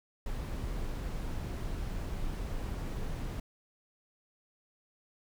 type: noise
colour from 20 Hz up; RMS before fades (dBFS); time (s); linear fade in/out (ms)
brown; -36; 0.26-3.4; 2
effects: none